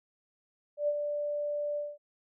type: tone with ADSR envelope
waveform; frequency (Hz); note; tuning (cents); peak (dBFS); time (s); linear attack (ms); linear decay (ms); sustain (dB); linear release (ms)
sine; 587.3; D5; 0; -24; 0.77-1.98; 110; 48; -6; 210
effects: none